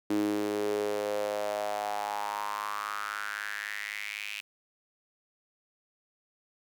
sawtooth tone with high-pass filter sweep, 103.83 Hz, G#2, in tune, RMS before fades -33 dBFS, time 0.1-4.41 s, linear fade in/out 5 ms, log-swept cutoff 300 to 2600 Hz, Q 5.5, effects none

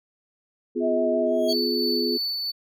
sine chord, F diminished, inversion second, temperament just, 251.4 / 349.2 / 419.1 Hz, Cb4 / F4 / Ab4, +31 / 0 / +16 cents, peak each -27 dBFS, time 0.75-2.18 s, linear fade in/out 20 ms
sine tone with vibrato, 640 Hz, D#5, 49 cents sharp, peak -22 dBFS, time 0.8-1.55 s, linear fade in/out 50 ms, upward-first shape square, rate 5.9 Hz, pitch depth 13 cents each way
sawtooth tone with exponential growth, 3283 Hz, G#7, 21 cents flat, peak -27 dBFS, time 1.26-1.53 s, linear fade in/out 2 ms, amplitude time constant 57 ms
triangle tone with tremolo, 4488 Hz, C#8, 21 cents sharp, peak -23 dBFS, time 1.48-2.52 s, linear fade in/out 20 ms, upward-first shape sine, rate 3 Hz, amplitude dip 25%
effects none

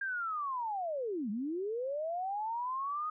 sine linear two-way sweep, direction down then up, 1617 to 196 to 1257 Hz, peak -33 dBFS, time 0.01-3.1 s, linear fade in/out 5 ms, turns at 1.3 s, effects none

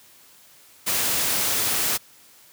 white noise, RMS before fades -23 dBFS, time 0.86-1.98 s, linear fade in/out 20 ms, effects white hiss -52 dBFS RMS until 2.52 s + high-pass 60 Hz 12 dB/octave

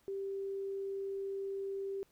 sine tone, 392 Hz, G4, in tune, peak -36 dBFS, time 0.08-2.03 s, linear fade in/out 0 ms, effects pink hiss -71 dBFS RMS until 2.11 s

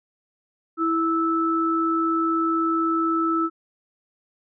sine tone pair together, 328 / 1312 Hz, E4 / E6, -9 / -9 cents, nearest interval 2 octaves, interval 2400 cents, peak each -22 dBFS, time 0.77-3.5 s, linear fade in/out 50 ms, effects none

